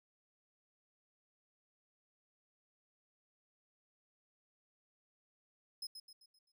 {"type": "tone with echo", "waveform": "40% pulse", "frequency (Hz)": 5120, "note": "D#8", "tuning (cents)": 49, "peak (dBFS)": -40, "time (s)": [5.82, 5.87], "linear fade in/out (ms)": 5, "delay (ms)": 130, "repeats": 5, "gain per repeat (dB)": -7, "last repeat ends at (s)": 6.52, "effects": []}